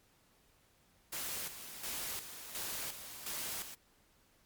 white noise with tremolo, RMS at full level -40 dBFS, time 1.12-3.75 s, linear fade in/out 10 ms, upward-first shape square, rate 1.4 Hz, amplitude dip 60%, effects pink hiss -69 dBFS RMS until 4.45 s + MP3 96 kbps

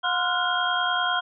sine tone cluster, 719 / 1038 / 1395 / 1465 / 3234 Hz, F#5 / C6 / F6 / F#6 / G#7, -50 / -14 / -2 / -18 / -47 cents, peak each -28 dBFS, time 0.03-1.21 s, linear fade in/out 20 ms, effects none

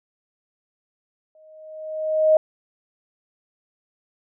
sine tone with exponential growth, 625 Hz, D#5, 8 cents sharp, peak -10 dBFS, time 1.35-2.37 s, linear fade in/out 2 ms, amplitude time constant 220 ms, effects none

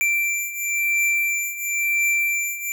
square beating tone pair, 2349 / 2349.97 Hz, D7 / D7, 0 / 0 cents, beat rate 0.97 Hz, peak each -26 / -22 dBFS, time 0.01-2.72 s, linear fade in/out 0 ms, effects none

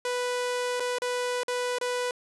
sawtooth tone with dropouts, 493.9 Hz, B4, in tune, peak -23 dBFS, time 0.05-2.11 s, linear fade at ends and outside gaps 2 ms, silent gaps 0.798-0.803 / 0.985-1.019 / 1.434-1.481 / 1.785-1.812 s, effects resampled to 24000 Hz + 9-bit

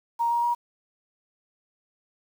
sine tone with pitch steps, 936 / 944.7 / 953.5 Hz, A#5 / A#5 / A#5, +7 / +23 / +39 cents, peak -21 dBFS, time 0.19-0.55 s, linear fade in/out 20 ms, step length 120 ms, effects 8-bit

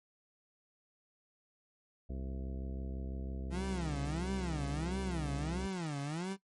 harmonic tone, 66 Hz, C2, 16 cents sharp, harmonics 1 / 2 / 3 / 4 / 5 / 6 / 7 / 8 / 10, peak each -39 / -48 / -47 / -50 / -53 / -55 / -56 / -58 / -57 dBFS, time 2.09-5.67 s, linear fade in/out 10 ms
30% pulse tone with vibrato, 164.81 Hz, E3, in tune, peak -33 dBFS, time 3.5-6.37 s, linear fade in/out 50 ms, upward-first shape sine, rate 1.5 Hz, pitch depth 280 cents each way
effects noise-tail reverb RT60 0.1 s tail -17 dB re dry + MP3 48 kbps

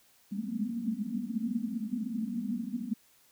pink band-pass noise, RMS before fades -34 dBFS, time 0.31-2.94 s, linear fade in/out 10 ms, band 200 to 250 Hz, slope 96 dB/octave, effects white hiss -64 dBFS RMS until 3.31 s

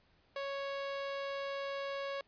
sawtooth tone, 554.4 Hz, C#5, in tune, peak -33 dBFS, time 0.36-2.21 s, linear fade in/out 2 ms, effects pink hiss -70 dBFS RMS until 2.27 s + resampled to 11025 Hz

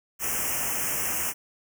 white band-stop noise, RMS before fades -28 dBFS, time 0.19-1.34 s, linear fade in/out 50 ms, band 3000 to 5400 Hz, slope 96 dB/octave, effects none

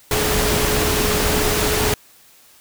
sine tone in noise, 423.8 Hz, G#4, 35 cents sharp, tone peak -23 dBFS, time 0.11-1.94 s, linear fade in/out 2 ms, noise pink, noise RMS -19 dBFS, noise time 0.11-1.94 s, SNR -7 dB, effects white hiss -50 dBFS RMS until 2.6 s

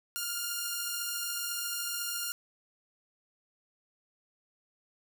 5% pulse beating tone pair, 1396.9 / 1410.9 Hz, F6 / F6, 0 / +17 cents, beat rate 14 Hz, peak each -28 / -22 dBFS, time 0.16-2.32 s, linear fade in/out 0 ms, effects none

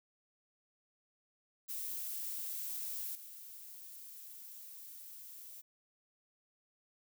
violet noise with level steps, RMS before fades -41 / -51 dBFS, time 1.68-5.62 s, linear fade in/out 20 ms, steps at 3.15 s, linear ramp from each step 2 ms, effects none

